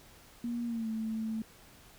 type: tone with pitch glide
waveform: sine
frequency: 237.2 to 221.3 Hz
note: A#3 to A3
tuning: +30 to +10 cents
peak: -32 dBFS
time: 0.44-1.42 s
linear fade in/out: 2 ms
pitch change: -120 cents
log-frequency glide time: 0.65-0.88 s
effects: pink hiss -57 dBFS RMS until 1.98 s